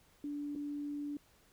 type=tone with dropouts; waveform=sine; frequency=290.5 Hz; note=D4; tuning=19 cents flat; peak=-37 dBFS; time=0.24-1.17 s; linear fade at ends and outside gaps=2 ms; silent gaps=0.552-0.559 s; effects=pink hiss -67 dBFS RMS until 1.52 s